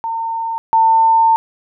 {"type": "tone pair in turn", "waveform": "sine", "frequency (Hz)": [909, 899.6], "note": ["A#5", "A5"], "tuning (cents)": [-44, 38], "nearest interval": "unison", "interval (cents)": 18, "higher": "first", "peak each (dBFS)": [-18, -8], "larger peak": "second", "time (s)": [[0.04, 0.58], [0.73, 1.36]], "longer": "second", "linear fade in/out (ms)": 0, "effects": []}